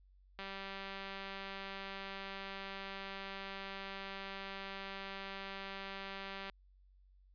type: click train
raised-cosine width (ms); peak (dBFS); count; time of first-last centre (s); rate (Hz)
0.3; -29; 1192; 0.39-6.498; 195
effects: added 47 Hz sine -62 dBFS peak until 7.34 s + resampled to 11025 Hz